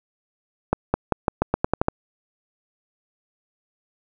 accelerating click train, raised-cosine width 1 ms, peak -4 dBFS, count 10, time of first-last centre 0.73-1.884 s, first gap 210 ms, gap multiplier 0.87, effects none

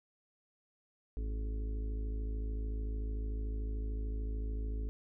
harmonic tone, 53.5 Hz, A1, 48 cents flat, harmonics 1 / 2 / 4 / 5 / 6 / 7 / 8, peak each -34 / -50 / -55 / -50 / -56 / -61 / -52 dBFS, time 1.17-4.89 s, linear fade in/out 0 ms, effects none

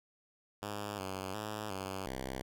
5% pulse tone with pitch steps, 103.2 / 95.2 / 106.3 / 95.8 / 65.2 Hz, G#2 / F#2 / G#2 / G2 / C2, -10 / +50 / +41 / -39 / -5 cents, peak -27 dBFS, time 0.62-2.42 s, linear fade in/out 5 ms, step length 360 ms, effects none

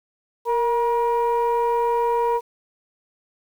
sine tone pair together, 466.2 / 955.8 Hz, A#4 / A#5, 0 / +43 cents, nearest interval octave, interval 1243 cents, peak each -19 dBFS, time 0.45-2.41 s, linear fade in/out 50 ms, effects tanh soft clip ceiling -14 dBFS + 8-bit

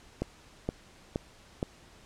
click train, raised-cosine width 2 ms, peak -16 dBFS, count 4, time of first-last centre 0.22-1.628 s, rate 2.13 Hz, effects pink hiss -56 dBFS RMS until 2.05 s + low-pass 8000 Hz 12 dB/octave

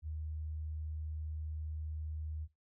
sine tone, 77.5 Hz, D#2, 6 cents flat, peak -38 dBFS, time 0.02-2.48 s, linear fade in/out 50 ms, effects noise-tail reverb RT60 0.2 s tail -17 dB re dry

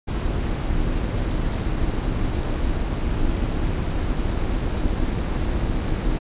brown noise with amplitude modulation, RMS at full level -20 dBFS, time 0.07-6.19 s, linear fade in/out 20 ms, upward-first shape sine, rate 285 Hz, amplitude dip 55%, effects resampled to 8000 Hz

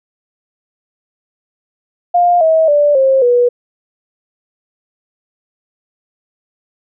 sine tone with pitch steps, 704 / 641.9 / 585.2 / 533.5 / 486.4 Hz, F5 / E5 / D5 / C5 / B4, +14 / -46 / -6 / +34 / -26 cents, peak -7 dBFS, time 2.14-3.49 s, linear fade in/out 10 ms, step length 270 ms, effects none

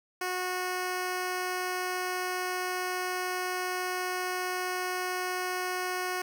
10% pulse tone, 365.4 Hz, F#4, 22 cents flat, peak -22 dBFS, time 0.21-6.22 s, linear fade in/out 5 ms, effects none

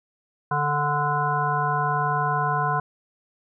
harmonic tone, 146.83 Hz, D3, in tune, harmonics 1 / 3 / 5 / 7 / 9 / 10, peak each -27 / -33 / -27 / -24 / -33 / -30 dBFS, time 0.51-2.8 s, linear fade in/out 5 ms, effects none

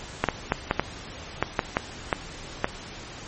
clicks, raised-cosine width 0.5 ms, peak -5 dBFS, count 10, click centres 0.24 / 0.287 / 0.521 / 0.711 / 0.796 / 1.426 / 1.592 / 1.769 / 2.128 / 2.644 s, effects pink hiss -40 dBFS RMS until 3.27 s + MP3 32 kbps

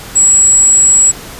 sine tone, 7750 Hz, B8, 34 cents flat, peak -4 dBFS, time 0.15-1.12 s, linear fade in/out 20 ms, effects pink hiss -29 dBFS RMS until 1.39 s + resampled to 32000 Hz

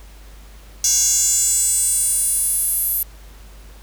square tone with high-pass filter sweep, 311.1 Hz, D#4, in tune, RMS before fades -18 dBFS, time 0.84-3.03 s, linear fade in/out 2 ms, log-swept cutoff 6200 to 12000 Hz, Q 6.4, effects added 50 Hz sine -39 dBFS peak until 3.82 s + pink hiss -48 dBFS RMS until 3.82 s

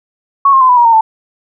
sine tone with pitch steps, 1108.7 / 1067.8 / 1028.5 / 990.6 / 954.1 / 918.9 / 885.1 Hz, C#6 / C6 / C6 / B5 / A#5 / A#5 / A5, 0 / +35 / -30 / +5 / +40 / -25 / +10 cents, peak -4 dBFS, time 0.45-1.01 s, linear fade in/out 5 ms, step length 80 ms, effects none

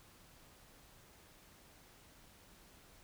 silence, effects pink hiss -62 dBFS RMS until 3.03 s

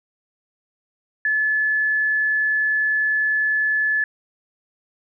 sine tone, 1725 Hz, A6, 35 cents flat, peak -17 dBFS, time 1.25-4.04 s, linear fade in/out 2 ms, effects none

